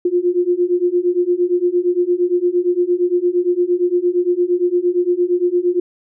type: beating tone pair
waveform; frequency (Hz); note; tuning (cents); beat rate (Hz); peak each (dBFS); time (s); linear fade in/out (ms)
sine; 349.9 / 358.6; F4 / F4; +3 / +46; 8.7; -17 / -16; 0.05-5.8; 5
effects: none